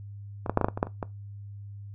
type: clicks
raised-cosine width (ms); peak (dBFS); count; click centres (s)
1; -18 / -11 / -6 / -10 / -7 / -14 / -18 / -8 / -24 / -16; 10; 0.462 / 0.496 / 0.574 / 0.613 / 0.645 / 0.685 / 0.775 / 0.829 / 0.87 / 1.028
effects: noise-tail reverb RT60 0.2 s tail -19 dB re dry + added 101 Hz sine -39 dBFS peak until 1.94 s